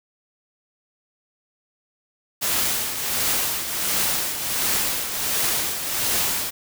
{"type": "noise with tremolo", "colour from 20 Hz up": "white", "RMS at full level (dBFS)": -21, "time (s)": [2.41, 6.51], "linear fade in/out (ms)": 20, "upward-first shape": "triangle", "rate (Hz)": 1.4, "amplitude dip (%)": 60, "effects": []}